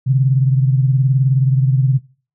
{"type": "beating tone pair", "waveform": "sine", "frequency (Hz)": [130.81, 149.81], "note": ["C3", "D3"], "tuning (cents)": [0, 35], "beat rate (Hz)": 19, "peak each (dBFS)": [-11, -19], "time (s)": [0.06, 1.99], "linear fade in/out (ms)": 20, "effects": ["noise-tail reverb RT60 0.4 s tail -23 dB re dry"]}